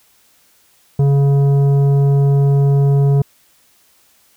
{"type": "tone with tanh clipping", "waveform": "triangle", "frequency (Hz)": 140, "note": "C#3", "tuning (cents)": 18, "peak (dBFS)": -11, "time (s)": [0.99, 3.22], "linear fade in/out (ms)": 5, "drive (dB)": 14, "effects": ["white hiss -54 dBFS RMS until 4.36 s"]}